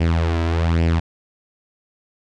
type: tone with flanger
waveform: sawtooth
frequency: 83 Hz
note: E2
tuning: 12 cents sharp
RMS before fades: -18 dBFS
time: 0-1 s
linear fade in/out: 10 ms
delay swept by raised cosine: 0.38 to 3.08 ms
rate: 1.2 Hz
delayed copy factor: +0.65
effects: low-pass 4000 Hz 12 dB/octave